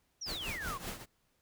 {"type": "exponential sweep", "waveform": "sine", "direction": "down", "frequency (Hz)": [5920, 1031], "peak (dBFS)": -38, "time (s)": [0.21, 0.78], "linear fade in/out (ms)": 10}
{"type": "noise with tremolo", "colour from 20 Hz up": "pink", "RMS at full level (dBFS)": -39, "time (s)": [0.25, 1.06], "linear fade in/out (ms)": 50, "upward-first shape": "triangle", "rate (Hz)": 5.1, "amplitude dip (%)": 80}
{"effects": ["pink hiss -75 dBFS RMS until 1.41 s"]}